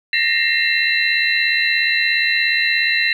sine tone cluster, 1819 / 1896 / 2099 / 2702 / 4016 Hz, A#6 / A#6 / C7 / E7 / B7, -43 / +29 / +5 / +42 / +28 cents, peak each -21 dBFS, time 0.13-3.13 s, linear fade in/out 2 ms, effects 8-bit

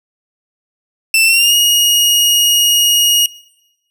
sawtooth tone with pitch glide, 2668 to 2876 Hz, E7 to F#7, +20 to -50 cents, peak -5 dBFS, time 1.14-3.26 s, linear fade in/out 2 ms, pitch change +130 cents, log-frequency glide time 1.25-1.54 s, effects noise-tail reverb RT60 1.0 s tail -22 dB re dry

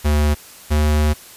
square tone pair in turn, 74.5 / 75.45 Hz, D2 / D2, +25 / +47 cents, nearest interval unison, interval 22 cents, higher second, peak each -14 dBFS, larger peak neither, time 0.04-0.35 / 0.7-1.14 s, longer second, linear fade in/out 20 ms, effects white hiss -41 dBFS RMS until 1.36 s + resampled to 32000 Hz

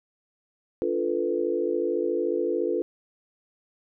sine chord, B half-diminished seventh, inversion first, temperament equal with one note detuned, 292 / 349.2 / 440 / 493.9 Hz, D4 / F4 / A4 / B4, -10 / 0 / 0 / 0 cents, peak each -33 / -27 / -28 / -29 dBFS, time 0.82-2.82 s, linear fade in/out 0 ms, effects none

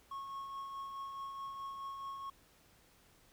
triangle tone with tremolo, 1095 Hz, C#6, 22 cents flat, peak -38 dBFS, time 0.11-2.3 s, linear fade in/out 5 ms, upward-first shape triangle, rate 4.7 Hz, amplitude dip 40%, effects pink hiss -66 dBFS RMS until 3.32 s

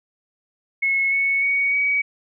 sine tone with pitch steps, 2184 / 2211 / 2238 / 2265 Hz, C#7 / C#7 / C#7 / C#7, -26 / -5 / +16 / +37 cents, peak -17 dBFS, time 0.82-2.02 s, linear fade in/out 10 ms, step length 300 ms, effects none

